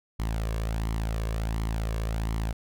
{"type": "tone with flanger", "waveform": "sawtooth", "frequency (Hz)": 55, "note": "A1", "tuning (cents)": 0, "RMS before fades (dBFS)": -29, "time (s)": [0.19, 2.53], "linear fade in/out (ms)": 10, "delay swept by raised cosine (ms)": [0.95, 1.82], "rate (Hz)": 1.4, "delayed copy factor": 0.5, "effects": []}